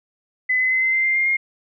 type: tone with pitch steps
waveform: sine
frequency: 2015 / 2031 / 2048 / 2064 / 2081 / 2098 / 2115 / 2132 Hz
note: B6 / B6 / C7 / C7 / C7 / C7 / C7 / C7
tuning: +34 / +48 / -38 / -24 / -10 / +4 / +18 / +32 cents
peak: -16 dBFS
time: 0.49-1.37 s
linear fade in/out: 10 ms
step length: 110 ms
effects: none